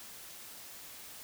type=silence; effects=white hiss -49 dBFS RMS until 1.23 s

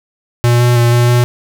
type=tone with pitch steps; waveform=square; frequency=120 / 121.6 / 119 / 120.6 / 121.6 Hz; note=B2 / B2 / A#2 / B2 / B2; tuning=-49 / -26 / +36 / -41 / -26 cents; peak=-8 dBFS; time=0.44-1.24 s; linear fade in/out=0 ms; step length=160 ms; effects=none

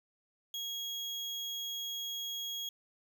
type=tone; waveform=35% pulse; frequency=3300 Hz; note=G#7; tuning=12 cents flat; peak=-35 dBFS; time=0.54-2.69 s; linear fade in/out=2 ms; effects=none

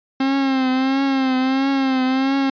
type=tone with vibrato; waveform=45% pulse; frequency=265.7 Hz; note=C4; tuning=27 cents sharp; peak=-16 dBFS; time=0.2-2.5 s; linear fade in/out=5 ms; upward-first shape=triangle; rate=1.5 Hz; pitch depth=63 cents each way; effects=resampled to 11025 Hz

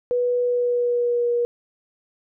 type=tone with pitch glide; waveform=sine; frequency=490 to 478 Hz; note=B4 to A#4; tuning=-14 to +43 cents; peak=-18 dBFS; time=0.11-1.45 s; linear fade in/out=0 ms; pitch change=-43 cents; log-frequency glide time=0.42-1.31 s; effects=none

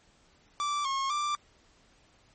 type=tone with pitch steps; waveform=45% pulse; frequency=1168 / 1084 / 1179 Hz; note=D6 / C#6 / D6; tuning=-10 / -39 / +6 cents; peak=-28 dBFS; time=0.6-1.35 s; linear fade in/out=0 ms; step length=250 ms; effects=pink hiss -63 dBFS RMS until 2.34 s + MP3 32 kbps

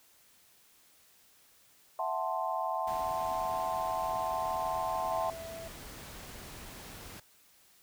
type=chord; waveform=sine; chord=F# half-diminished seventh; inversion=third; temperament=equal; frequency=659.3 / 740 / 880 / 1046.5 Hz; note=E5 / F#5 / A5 / C6; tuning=0 / 0 / 0 / 0 cents; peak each=-36 dBFS; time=1.99-5.3 s; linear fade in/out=2 ms
type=noise; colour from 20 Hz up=pink; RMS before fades=-47 dBFS; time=2.87-7.2 s; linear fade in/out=5 ms
type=tone; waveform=triangle; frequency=659.3 Hz; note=E5; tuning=in tune; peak=-40 dBFS; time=5.11-5.68 s; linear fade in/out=5 ms
effects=white hiss -63 dBFS RMS until 7.82 s

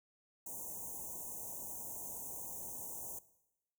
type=band-stop noise; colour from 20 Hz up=white; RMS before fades=-45 dBFS; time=0.46-3.19 s; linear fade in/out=5 ms; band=1000 to 6100 Hz; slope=96 dB/octave; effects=noise-tail reverb RT60 0.9 s tail -18 dB re dry

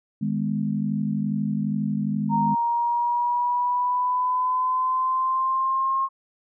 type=chord; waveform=sine; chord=G# minor; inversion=second; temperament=equal with one note detuned; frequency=155.56 / 207.7 / 250.1 Hz; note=D#3 / G#3 / B3; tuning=0 / 0 / +22 cents; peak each=-28 / -24 / -30 dBFS; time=0.21-2.55 s; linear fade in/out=10 ms
type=linear sweep; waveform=sine; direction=up; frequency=925 to 1075 Hz; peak=-20 dBFS; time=2.29-6.09 s; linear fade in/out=50 ms
effects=none

